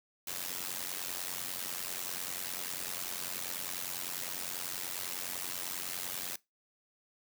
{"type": "noise with amplitude modulation", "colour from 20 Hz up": "white", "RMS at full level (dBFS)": -35, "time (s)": [0.27, 6.36], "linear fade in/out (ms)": 5, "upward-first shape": "sine", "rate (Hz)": 90.1, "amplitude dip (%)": 85, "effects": ["noise-tail reverb RT60 0.2 s tail -21 dB re dry", "high-pass 100 Hz 12 dB/octave"]}